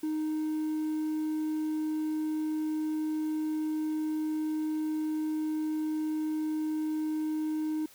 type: tone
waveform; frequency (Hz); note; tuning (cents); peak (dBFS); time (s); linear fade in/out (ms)
triangle; 310.1; D#4; -6; -26; 0.03-7.86; 5
effects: tanh soft clip ceiling -22 dBFS + white hiss -56 dBFS RMS until 7.94 s